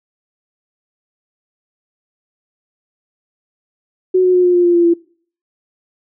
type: tone with pitch steps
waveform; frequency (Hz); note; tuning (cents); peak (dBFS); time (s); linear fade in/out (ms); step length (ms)
sine; 370 / 365.5 / 361.1 / 356.8 / 352.5 / 348.2 / 344 / 339.9; F#4 / F#4 / F#4 / F4 / F4 / F4 / F4 / F4; 0 / -21 / -42 / +37 / +16 / -5 / -26 / -47; -8; 4.14-4.94; 10; 100
effects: noise-tail reverb RT60 0.5 s tail -23 dB re dry